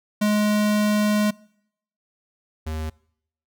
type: tone pair in turn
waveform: square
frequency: 209.8 / 78.59 Hz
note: G#3 / D#2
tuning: +18 / +18 cents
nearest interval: octave + perfect fourth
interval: 1700 cents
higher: first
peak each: -18 / -27 dBFS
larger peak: first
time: 0.21-1.31 / 2.66-2.9 s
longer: first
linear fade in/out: 10 ms
effects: noise-tail reverb RT60 0.7 s tail -24 dB re dry